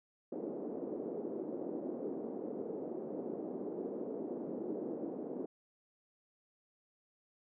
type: band-pass noise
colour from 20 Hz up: white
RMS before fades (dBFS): -41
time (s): 0.32-5.46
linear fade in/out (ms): 5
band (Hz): 240 to 450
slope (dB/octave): 24
effects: none